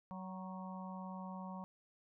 harmonic tone with a mistuned harmonic, 187.3 Hz, F#3, 21 cents sharp, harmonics 1 / 3 / 4 / 5 / 6, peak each -45 / -55 / -54 / -51 / -54 dBFS, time 0.11-1.64 s, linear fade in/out 0 ms, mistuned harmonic 6, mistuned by -36 cents, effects none

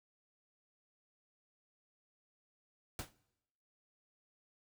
pink noise with exponential decay, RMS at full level -38 dBFS, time 2.99-3.13 s, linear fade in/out 1 ms, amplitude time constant 30 ms, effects noise-tail reverb RT60 0.9 s tail -22 dB re dry

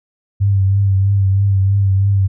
sine tone with vibrato, 98 Hz, G2, in tune, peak -10 dBFS, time 0.4-2.28 s, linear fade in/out 20 ms, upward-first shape triangle, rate 3.1 Hz, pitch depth 44 cents each way, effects none

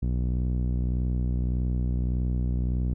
sawtooth tone with low-pass filter, 61.7 Hz, B1, 1 cent flat, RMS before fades -26 dBFS, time 0.02-2.94 s, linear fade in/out 10 ms, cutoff 220 Hz, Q 0.96, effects none

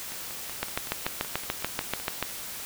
two click trains, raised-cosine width 0.3 ms, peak -23 / -10 dBFS, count 11 / 12, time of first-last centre 0.12-2 / 0.63-2.227 s, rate 5.32 / 6.89 Hz, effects white hiss -38 dBFS RMS until 2.65 s

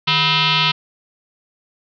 sine tone with frequency modulation, 156 Hz, D#3, 5 cents sharp, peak -13 dBFS, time 0.07-0.72 s, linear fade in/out 10 ms, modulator 567 Hz, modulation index 6.8, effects none

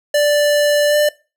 square tone with pitch glide, 587.3 to 594.5 Hz, D5 to D5, 0 to +21 cents, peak -12 dBFS, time 0.14-1.09 s, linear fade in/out 5 ms, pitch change +21 cents, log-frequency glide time 0.88-0.96 s, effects noise-tail reverb RT60 0.3 s tail -21 dB re dry

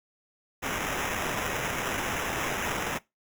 white noise with sample-and-hold, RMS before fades -31 dBFS, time 0.62-2.99 s, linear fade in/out 20 ms, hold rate 4410 Hz, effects noise-tail reverb RT60 0.2 s tail -21 dB re dry

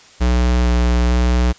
square tone with vibrato, 60.6 Hz, B1, 32 cents flat, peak -13 dBFS, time 0.2-1.53 s, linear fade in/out 20 ms, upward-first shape square, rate 1.1 Hz, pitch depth 14 cents each way, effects white hiss -45 dBFS RMS until 1.58 s + resampled to 16000 Hz

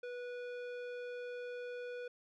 square tone with low-pass filter, 489.9 Hz, B4, 14 cents flat, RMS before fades -44 dBFS, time 0.03-2.08 s, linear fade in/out 5 ms, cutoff 2600 Hz, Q 0.83, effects none

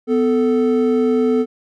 triangle tone pair together, 250.3 / 440 Hz, B3 / A4, +23 / 0 cents, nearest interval minor seventh, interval 977 cents, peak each -14 / -14 dBFS, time 0.07-1.46 s, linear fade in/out 50 ms, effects none

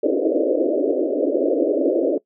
pink band-pass noise, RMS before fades -19 dBFS, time 0.03-2.18 s, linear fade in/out 5 ms, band 270 to 620 Hz, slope 96 dB/octave, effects noise-tail reverb RT60 0.1 s tail -21 dB re dry

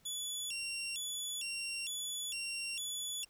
20% pulse tone with vibrato, 3073 Hz, G7, 35 cents flat, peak -32 dBFS, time 0.05-3.25 s, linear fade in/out 10 ms, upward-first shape square, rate 1.1 Hz, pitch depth 190 cents each way, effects pink hiss -68 dBFS RMS until 3.29 s

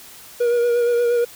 triangle tone with vibrato, 477.6 Hz, A#4, 42 cents sharp, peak -13 dBFS, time 0.4-1.25 s, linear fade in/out 10 ms, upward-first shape sine, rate 8.5 Hz, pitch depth 25 cents each way, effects white hiss -42 dBFS RMS until 1.35 s

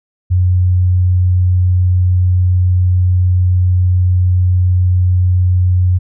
sine tone, 90.7 Hz, F#2, 34 cents flat, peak -8 dBFS, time 0.3-5.99 s, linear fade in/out 20 ms, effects none

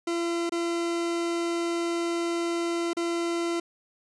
40% pulse tone with dropouts, 340 Hz, F4, 46 cents flat, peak -25 dBFS, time 0.07-3.6 s, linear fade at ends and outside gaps 5 ms, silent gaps 0.495-0.52 / 2.933-2.968 s, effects resampled to 22050 Hz

